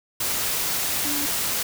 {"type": "tone in noise", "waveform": "sine", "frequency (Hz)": 289.1, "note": "D4", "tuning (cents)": -27, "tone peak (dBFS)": -30, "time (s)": [1.05, 1.26], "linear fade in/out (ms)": 5, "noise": "white", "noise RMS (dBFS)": -25, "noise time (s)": [0.2, 1.63], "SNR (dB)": -8, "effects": []}